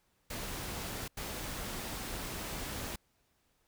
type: noise bursts at uneven times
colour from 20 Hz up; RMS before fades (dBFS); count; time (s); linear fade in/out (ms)
pink; -40; 2; 0.3-1.08 / 1.17-2.96; 5
effects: pink hiss -74 dBFS RMS until 3.67 s